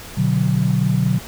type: chord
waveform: sine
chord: B minor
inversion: none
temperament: equal with one note detuned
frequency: 123.47 / 147.94 / 185 Hz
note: B2 / D3 / F#3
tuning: 0 / +13 / 0 cents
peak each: -19 dBFS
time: 0.17-1.19 s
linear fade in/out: 10 ms
effects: pink hiss -36 dBFS RMS until 1.27 s